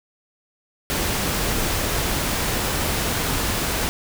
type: noise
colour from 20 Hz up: pink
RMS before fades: -23 dBFS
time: 0.9-3.89 s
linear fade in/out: 0 ms
effects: none